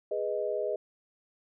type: chord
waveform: sine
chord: G# minor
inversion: none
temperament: equal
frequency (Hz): 415.3 / 493.9 / 622.3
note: G#4 / B4 / D#5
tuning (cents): 0 / 0 / 0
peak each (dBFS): -33 / -34 / -32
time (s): 0.11-0.76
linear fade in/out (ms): 5
effects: none